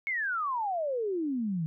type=exponential sweep; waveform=sine; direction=down; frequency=2222 to 153.2 Hz; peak=-28 dBFS; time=0.07-1.66 s; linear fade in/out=0 ms; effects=none